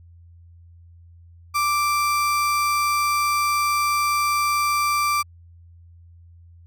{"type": "tone", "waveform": "35% pulse", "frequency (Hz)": 1174.7, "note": "D6", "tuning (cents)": 0, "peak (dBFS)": -17, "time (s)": [1.54, 5.23], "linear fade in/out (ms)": 20, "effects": ["added 85 Hz sine -45 dBFS peak until 6.66 s"]}